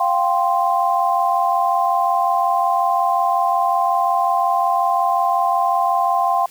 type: chord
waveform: sine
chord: F suspended second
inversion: none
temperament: equal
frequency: 698.5 / 784 / 1046.5 Hz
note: F5 / G5 / C6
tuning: 0 / 0 / 0 cents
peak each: -19 dBFS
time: 0-6.46 s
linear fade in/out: 5 ms
effects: white hiss -46 dBFS RMS until 6.5 s